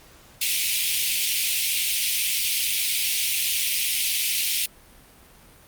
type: high-pass noise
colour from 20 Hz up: pink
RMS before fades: -23 dBFS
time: 0.41-4.66 s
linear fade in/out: 5 ms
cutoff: 2300 Hz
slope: 48 dB/octave
effects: pink hiss -51 dBFS RMS until 5.67 s + Opus 48 kbps